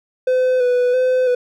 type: tone with vibrato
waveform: triangle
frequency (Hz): 502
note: B4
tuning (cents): +28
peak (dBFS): -11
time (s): 0.27-1.35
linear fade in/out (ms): 5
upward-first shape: square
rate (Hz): 1.5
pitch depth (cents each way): 27
effects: none